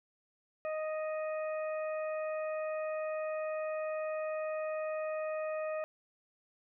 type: harmonic tone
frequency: 622.3 Hz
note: D#5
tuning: in tune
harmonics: 1 / 2 / 3 / 4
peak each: -34 / -44 / -49 / -49 dBFS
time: 0.65-5.84 s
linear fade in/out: 0 ms
effects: none